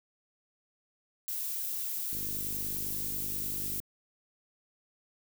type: noise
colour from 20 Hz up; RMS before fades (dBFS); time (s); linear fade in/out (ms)
violet; -35; 1.28-3.8; 0
type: click train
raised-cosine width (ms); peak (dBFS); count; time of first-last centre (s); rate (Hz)
3; -33; 85; 2.13-3.8; 50.3
effects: none